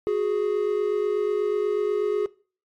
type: tone pair together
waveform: triangle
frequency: 368.9 / 417.1 Hz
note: F#4 / G#4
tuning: -5 / +7 cents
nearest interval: major second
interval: 212 cents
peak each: -24 / -20 dBFS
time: 0.07-2.26 s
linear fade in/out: 0 ms
effects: noise-tail reverb RT60 0.4 s tail -21 dB re dry + MP3 64 kbps